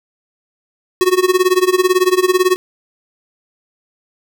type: tone with tremolo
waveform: square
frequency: 368.1 Hz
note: F#4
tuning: 9 cents flat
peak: -8 dBFS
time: 1.01-2.56 s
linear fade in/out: 0 ms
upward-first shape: sine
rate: 18 Hz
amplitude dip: 90%
effects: none